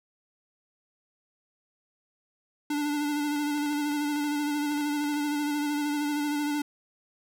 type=tone with vibrato; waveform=square; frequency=293.7 Hz; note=D4; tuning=in tune; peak=-27 dBFS; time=2.7-6.62 s; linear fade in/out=5 ms; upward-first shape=sine; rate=13 Hz; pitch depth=29 cents each way
type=clicks; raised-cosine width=0.3 ms; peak=-30 dBFS; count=12; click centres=3.363 / 3.577 / 3.661 / 3.729 / 3.918 / 4.16 / 4.242 / 4.72 / 4.776 / 4.809 / 5.04 / 5.141 s
effects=none